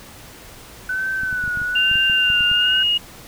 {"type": "tone with vibrato", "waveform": "sine", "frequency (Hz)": 1500, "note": "F#6", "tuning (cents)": 23, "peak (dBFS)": -20, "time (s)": [0.89, 2.83], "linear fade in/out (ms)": 5, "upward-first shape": "sine", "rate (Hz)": 1.1, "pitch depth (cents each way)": 53}
{"type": "clicks", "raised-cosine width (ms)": 5, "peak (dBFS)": -21, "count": 12, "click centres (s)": [1.234, 1.328, 1.439, 1.478, 1.573, 1.617, 1.914, 1.956, 2.098, 2.302, 2.408, 2.515]}
{"type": "tone with pitch glide", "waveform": "sine", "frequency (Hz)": [2794, 2868], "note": ["F7", "F7"], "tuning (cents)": [0, 45], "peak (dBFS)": -15, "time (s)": [1.75, 2.98], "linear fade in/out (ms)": 10, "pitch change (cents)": 45, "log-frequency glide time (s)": [2.44, 2.78]}
{"effects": ["pink hiss -41 dBFS RMS until 3.27 s"]}